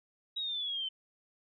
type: exponential sweep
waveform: sine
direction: down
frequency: 3853 to 3059 Hz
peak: -33 dBFS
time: 0.36-0.89 s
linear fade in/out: 10 ms
effects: none